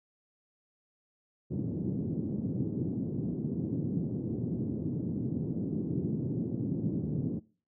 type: band-pass noise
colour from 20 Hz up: pink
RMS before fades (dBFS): -33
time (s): 1.5-7.4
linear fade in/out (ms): 20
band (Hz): 120 to 320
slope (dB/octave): 24
effects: noise-tail reverb RT60 0.4 s tail -22 dB re dry